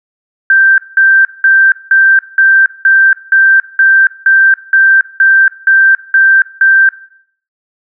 sine tone bursts, 1568 Hz, G6, in tune, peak -3 dBFS, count 14, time 0.5-6.89 s, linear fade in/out 2 ms, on 280 ms, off 190 ms, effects noise-tail reverb RT60 0.6 s tail -17 dB re dry

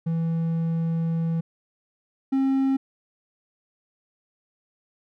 triangle tone pair in turn, 164.81 / 268.5 Hz, E3 / C4, 0 / +45 cents, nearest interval minor sixth, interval 845 cents, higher second, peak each -20 / -17 dBFS, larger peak second, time 0.06-1.41 / 2.32-2.77 s, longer first, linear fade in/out 10 ms, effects none

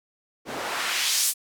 white noise with band-pass filter sweep, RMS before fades -26 dBFS, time 0.45-1.34 s, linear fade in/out 50 ms, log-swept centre 340 to 10000 Hz, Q 0.97, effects none

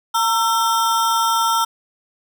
square ring-modulated tone, 1130 Hz, C#6, 33 cents sharp, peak -13 dBFS, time 0.14-1.65 s, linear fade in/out 10 ms, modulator 212 Hz, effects 8-bit

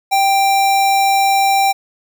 sine tone with sample-and-hold, 784 Hz, G5, in tune, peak -10 dBFS, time 0.11-1.73 s, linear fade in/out 20 ms, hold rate 3150 Hz, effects none

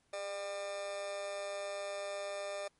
40% pulse tone with amplitude modulation, 600 Hz, D5, 37 cents sharp, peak -34 dBFS, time 0.13-2.68 s, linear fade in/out 5 ms, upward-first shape sine, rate 192 Hz, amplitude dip 70%, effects pink hiss -74 dBFS RMS until 2.79 s + MP3 48 kbps

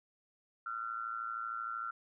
sine tone with amplitude modulation, 1365 Hz, F6, 40 cents flat, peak -33 dBFS, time 0.66-1.91 s, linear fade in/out 5 ms, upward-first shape sine, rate 113 Hz, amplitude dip 80%, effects none

